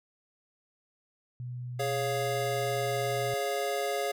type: tone with pitch glide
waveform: sine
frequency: 123.47 to 122.33 Hz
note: B2 to B2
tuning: 0 to -16 cents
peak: -35 dBFS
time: 1.4-3.34 s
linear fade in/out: 0 ms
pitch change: -16 cents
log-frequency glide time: 1.83-2.34 s
type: chord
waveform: square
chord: Db major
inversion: second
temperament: equal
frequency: 415.3 / 554.4 / 698.5 Hz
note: Ab4 / Db5 / F5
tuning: 0 / 0 / 0 cents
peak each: -34 dBFS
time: 1.79-4.12 s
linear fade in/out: 10 ms
effects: none